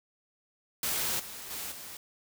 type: noise with level steps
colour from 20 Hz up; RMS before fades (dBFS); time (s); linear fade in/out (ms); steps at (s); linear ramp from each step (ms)
white; -31 / -43 / -38 / -44; 0.83-1.97; 2; 1.19 / 1.5 / 1.71; 10
effects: none